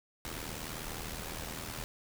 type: noise with amplitude modulation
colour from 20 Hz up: pink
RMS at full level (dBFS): -38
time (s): 0.25-1.84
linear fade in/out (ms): 0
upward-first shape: sine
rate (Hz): 79.5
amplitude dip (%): 65
effects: none